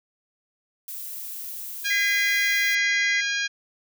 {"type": "noise", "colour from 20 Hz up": "violet", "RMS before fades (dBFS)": -35, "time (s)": [0.88, 2.75], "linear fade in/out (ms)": 2}
{"type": "harmonic tone", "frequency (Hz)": 815, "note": "G#5", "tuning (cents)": -33, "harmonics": [2, 3, 4, 5, 6, 7, 8], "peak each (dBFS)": [-26, -30, -32, -34, -36, -37, -38], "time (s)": [1.84, 3.48], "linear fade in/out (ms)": 20}
{"type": "tone", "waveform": "sine", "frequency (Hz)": 2028, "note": "B6", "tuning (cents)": 45, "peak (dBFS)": -22, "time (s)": [1.9, 3.21], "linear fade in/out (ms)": 10}
{"effects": []}